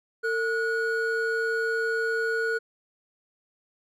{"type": "tone pair together", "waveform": "triangle", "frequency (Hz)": [451.5, 1455], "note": ["A4", "F#6"], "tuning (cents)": [45, -29], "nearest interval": "octave + minor sixth", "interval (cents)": 2026, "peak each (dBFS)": -25, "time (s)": [0.23, 2.59], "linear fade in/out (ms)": 20, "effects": []}